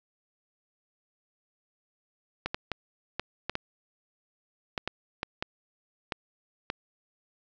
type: clicks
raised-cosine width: 0.3 ms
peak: -14 dBFS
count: 12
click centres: 2.46 / 2.545 / 2.717 / 3.196 / 3.496 / 3.554 / 4.778 / 4.876 / 5.231 / 5.425 / 6.122 / 6.701 s
effects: resampled to 16000 Hz + 8-bit